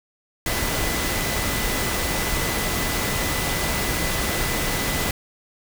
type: tone in noise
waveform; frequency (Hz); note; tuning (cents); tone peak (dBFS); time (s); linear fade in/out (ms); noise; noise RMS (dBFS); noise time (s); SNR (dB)
sine; 2001; B6; +22; -32; 0.46-5.11; 2; pink; -24; 0.46-5.11; -11
effects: none